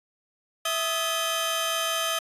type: tone cluster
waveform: sawtooth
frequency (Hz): 657 / 1249 / 1710 / 3099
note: E5 / D#6 / A6 / G7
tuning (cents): -6 / +6 / -50 / -21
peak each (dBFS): -27 / -26 / -32 / -26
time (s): 0.65-2.19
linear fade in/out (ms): 5
effects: resampled to 32000 Hz